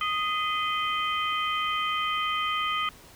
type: harmonic tone with a mistuned harmonic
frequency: 622.3 Hz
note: D#5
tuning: in tune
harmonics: 2 / 3 / 4 / 5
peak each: -27 / -34 / -36 / -32 dBFS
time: 0.01-2.89 s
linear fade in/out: 2 ms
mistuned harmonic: 3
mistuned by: +150 cents
effects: pink hiss -51 dBFS RMS until 3.15 s